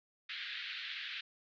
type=band-pass noise; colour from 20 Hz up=white; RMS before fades=-43 dBFS; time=0.29-1.21 s; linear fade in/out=5 ms; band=1500 to 4000 Hz; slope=48 dB/octave; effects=none